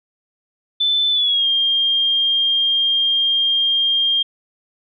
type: tone with pitch glide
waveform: sine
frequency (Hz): 3520 to 3209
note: A7 to G7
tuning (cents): 0 to +40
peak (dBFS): -14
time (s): 0.8-4.23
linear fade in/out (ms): 10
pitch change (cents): -160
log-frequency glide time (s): 1.11-1.47
effects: none